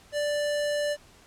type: tone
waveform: square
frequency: 587.3 Hz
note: D5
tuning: in tune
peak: -26 dBFS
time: 0.12-0.97 s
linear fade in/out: 50 ms
effects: pink hiss -55 dBFS RMS until 1.26 s + low-pass 10000 Hz 12 dB/octave